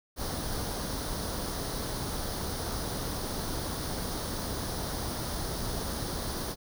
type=noise with comb filter; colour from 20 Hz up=pink; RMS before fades=-34 dBFS; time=0.16-6.56 s; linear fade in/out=50 ms; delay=0.2 ms; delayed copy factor=+0.65; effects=none